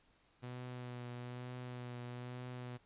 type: tone with vibrato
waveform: sawtooth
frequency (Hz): 123.47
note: B2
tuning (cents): 0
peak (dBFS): -40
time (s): 0.42-2.78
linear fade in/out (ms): 20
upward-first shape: triangle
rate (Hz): 1.1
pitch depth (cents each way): 25
effects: pink hiss -71 dBFS RMS until 2.85 s + resampled to 8000 Hz